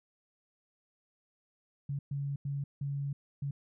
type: tone bursts at uneven times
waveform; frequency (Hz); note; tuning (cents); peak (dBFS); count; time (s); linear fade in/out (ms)
sine; 140.6; C#3; +25; -32; 5; 1.89-1.99 / 2.11-2.36 / 2.45-2.64 / 2.81-3.13 / 3.42-3.51; 5
effects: none